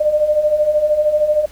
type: beating tone pair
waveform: sine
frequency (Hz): 593 / 606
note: D5 / D#5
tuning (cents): +17 / -46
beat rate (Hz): 13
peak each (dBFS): -19 / -13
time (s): 0-1.46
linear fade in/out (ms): 10
effects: added 60 Hz sine -43 dBFS peak until 1.51 s + pink hiss -45 dBFS RMS until 1.51 s